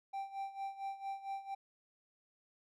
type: tone with tremolo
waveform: triangle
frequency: 784 Hz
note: G5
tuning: in tune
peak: -35 dBFS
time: 0.13-1.55 s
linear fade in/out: 10 ms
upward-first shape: sine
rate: 4.4 Hz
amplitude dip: 80%
effects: none